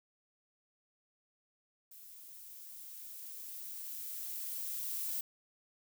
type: noise with level ramp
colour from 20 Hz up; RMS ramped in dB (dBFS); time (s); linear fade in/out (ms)
violet; -54 to -37; 1.91-5.21; 5
effects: none